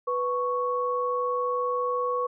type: tone pair together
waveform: sine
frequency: 494.4 / 1108.7 Hz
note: B4 / C#6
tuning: +2 / 0 cents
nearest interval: octave + major second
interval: 1398 cents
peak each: -27 dBFS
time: 0.07-2.27 s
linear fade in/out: 10 ms
effects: none